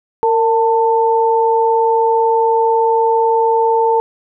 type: tone pair together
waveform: sine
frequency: 458.6 / 891 Hz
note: A#4 / A5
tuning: -28 / +22 cents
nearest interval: major seventh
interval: 1150 cents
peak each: -13 dBFS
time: 0.23-4 s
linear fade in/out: 0 ms
effects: none